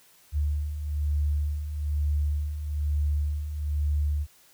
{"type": "beating tone pair", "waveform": "sine", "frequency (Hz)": [73, 74.1], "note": ["D2", "D2"], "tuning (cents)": [-10, 16], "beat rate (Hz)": 1.1, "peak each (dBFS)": [-32, -25], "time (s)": [0.32, 4.27], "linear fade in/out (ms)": 50, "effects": ["white hiss -58 dBFS RMS until 4.53 s"]}